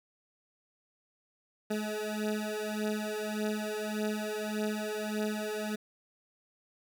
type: beating tone pair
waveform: 20% pulse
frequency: 212 / 213.7 Hz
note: G#3 / G#3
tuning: +36 / +50 cents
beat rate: 1.7 Hz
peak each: -30 dBFS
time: 1.7-5.76 s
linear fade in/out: 10 ms
effects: none